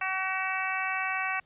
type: harmonic tone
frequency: 378.7 Hz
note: F#4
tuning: 40 cents sharp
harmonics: 2 / 3 / 4 / 5 / 6 / 7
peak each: -35 / -35 / -35 / -35 / -35 / -35 dBFS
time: 0.01-1.4 s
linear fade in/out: 5 ms
effects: pink hiss -66 dBFS RMS until 1.45 s + resampled to 8000 Hz